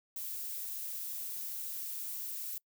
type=noise; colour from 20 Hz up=violet; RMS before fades=-40 dBFS; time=0.16-2.58 s; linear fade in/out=2 ms; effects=noise-tail reverb RT60 0.1 s tail -26 dB re dry